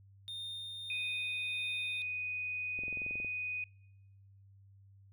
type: tone with tremolo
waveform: triangle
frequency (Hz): 3646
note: A#7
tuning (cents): -39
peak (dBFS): -38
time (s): 0.28-2.02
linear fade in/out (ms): 0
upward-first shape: sine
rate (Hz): 1.6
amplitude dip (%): 25
type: tone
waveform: sine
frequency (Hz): 2489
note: D#7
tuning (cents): 0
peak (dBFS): -35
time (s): 0.9-3.64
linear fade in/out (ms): 2
type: click train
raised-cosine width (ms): 2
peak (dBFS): -36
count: 11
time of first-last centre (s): 2.79-3.247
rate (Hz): 21.9
effects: noise-tail reverb RT60 1.0 s tail -25 dB re dry + added 98 Hz sine -57 dBFS peak until 5.12 s